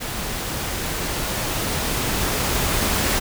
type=noise with level ramp; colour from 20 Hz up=pink; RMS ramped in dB=-28 to -20 dBFS; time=0-3.2 s; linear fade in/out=20 ms; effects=none